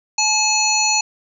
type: harmonic tone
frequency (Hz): 858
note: A5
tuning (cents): -44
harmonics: 1 / 3 / 5 / 7 / 8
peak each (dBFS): -21 / -21 / -21 / -21 / -21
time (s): 0.18-1.01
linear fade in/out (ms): 5
effects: none